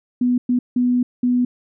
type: tone bursts at uneven times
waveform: sine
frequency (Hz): 246.9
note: B3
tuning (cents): 0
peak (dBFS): -14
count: 4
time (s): 0.21-0.38 / 0.49-0.59 / 0.76-1.03 / 1.23-1.45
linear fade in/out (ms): 5
effects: none